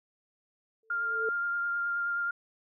sine tone with exponential growth, 444.5 Hz, A4, 18 cents sharp, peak -28 dBFS, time 0.83-1.29 s, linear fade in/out 2 ms, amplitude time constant 98 ms
sine tone with vibrato, 1400 Hz, F6, 4 cents sharp, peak -28 dBFS, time 0.9-2.31 s, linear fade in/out 5 ms, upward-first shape triangle, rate 9.5 Hz, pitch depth 16 cents each way
effects none

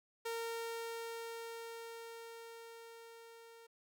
sawtooth tone with level ramp, 460 Hz, A#4, 23 cents flat, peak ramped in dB -34 to -52 dBFS, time 0.25-3.67 s, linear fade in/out 10 ms, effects none

